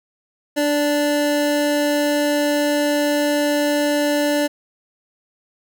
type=tone pair together; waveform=square; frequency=293.7 / 583.3 Hz; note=D4 / D5; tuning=0 / -12 cents; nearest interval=octave; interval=1188 cents; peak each=-20 dBFS; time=0.56-4.48 s; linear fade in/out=20 ms; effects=none